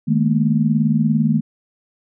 sine chord, D# suspended fourth, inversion none, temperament equal with one note detuned, 155.56 / 212.9 / 233.1 Hz, D#3 / G#3 / A#3, 0 / +43 / 0 cents, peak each -18 dBFS, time 0.07-1.41 s, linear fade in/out 20 ms, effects none

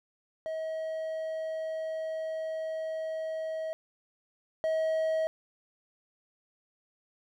triangle tone pair in turn, 638 / 638 Hz, D#5 / D#5, +43 / +43 cents, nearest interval unison, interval 0 cents, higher neither, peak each -30 / -24 dBFS, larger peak second, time 0.46-3.73 / 4.64-5.27 s, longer first, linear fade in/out 0 ms, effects none

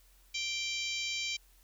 harmonic tone, 784 Hz, G5, in tune, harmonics 3 / 4 / 5 / 6 / 7 / 8 / 9, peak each -37 / -39 / -41 / -43 / -44 / -45 / -46 dBFS, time 0.34-1.37 s, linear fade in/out 10 ms, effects added 44 Hz sine -61 dBFS peak until 1.63 s + white hiss -66 dBFS RMS until 1.63 s

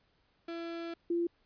35% pulse / sine tone pair in turn, 335.9 / 342.4 Hz, E4 / F4, +33 / -34 cents, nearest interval unison, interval 33 cents, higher second, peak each -36 / -28 dBFS, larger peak second, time 0.48-0.94 / 1.1-1.27 s, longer first, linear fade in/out 5 ms, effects pink hiss -72 dBFS RMS until 1.45 s + resampled to 11025 Hz

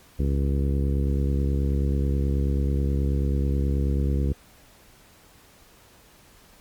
harmonic tone, 69.3 Hz, C#2, in tune, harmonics 1 / 2 / 3 / 4 / 5 / 6 / 7, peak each -22 / -28 / -32 / -34 / -36 / -38 / -39 dBFS, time 0.19-4.33 s, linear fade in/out 5 ms, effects pink hiss -54 dBFS RMS until 6.6 s + Opus 48 kbps

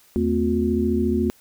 sine tone cluster, 80.4 / 222.6 / 256.8 / 358.6 Hz, E2 / A3 / C4 / F4, -43 / +20 / -32 / +46 cents, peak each -26 / -22 / -25 / -23 dBFS, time 0.16-1.3 s, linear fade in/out 0 ms, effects white hiss -55 dBFS RMS until 1.4 s

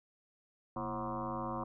sine tone with frequency modulation, 641 Hz, E5, 49 cents flat, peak -35 dBFS, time 0.76-1.64 s, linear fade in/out 5 ms, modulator 102 Hz, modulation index 5.2, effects none

